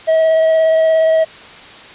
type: tone with vibrato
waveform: triangle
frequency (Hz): 642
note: E5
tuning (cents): -46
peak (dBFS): -7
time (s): 0.07-1.25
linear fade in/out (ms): 20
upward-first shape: sine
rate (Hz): 17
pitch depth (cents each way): 11
effects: white hiss -36 dBFS RMS until 1.94 s + resampled to 8000 Hz